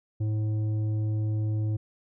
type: tone with tanh clipping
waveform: sine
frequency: 107.5 Hz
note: A2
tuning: 40 cents flat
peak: -26 dBFS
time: 0.2-1.77 s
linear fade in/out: 10 ms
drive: 8 dB
effects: none